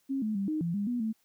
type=tone with pitch steps; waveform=sine; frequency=270.7 / 215.6 / 197.2 / 309.7 / 169.5 / 202.9 / 243.4 / 220.8 Hz; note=C#4 / A3 / G3 / D#4 / E3 / G#3 / B3 / A3; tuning=-41 / -35 / +11 / -8 / +49 / -40 / -25 / +6 cents; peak=-28 dBFS; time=0.09-1.13 s; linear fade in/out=20 ms; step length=130 ms; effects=white hiss -71 dBFS RMS until 1.24 s